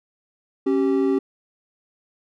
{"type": "tone pair together", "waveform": "triangle", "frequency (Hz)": [273.9, 387.4], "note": ["C#4", "G4"], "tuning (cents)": [-21, -20], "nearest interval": "tritone", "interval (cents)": 601, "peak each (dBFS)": -18, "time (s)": [0.66, 1.19], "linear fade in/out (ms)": 10, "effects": []}